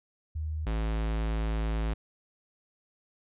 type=tone pair in turn; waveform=sine / square; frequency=77.78 / 54.6 Hz; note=D#2 / A1; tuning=0 / -13 cents; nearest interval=tritone; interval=613 cents; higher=first; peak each=-30 / -28 dBFS; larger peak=second; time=0.35-0.66 / 0.66-1.94 s; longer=second; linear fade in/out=10 ms; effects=resampled to 8000 Hz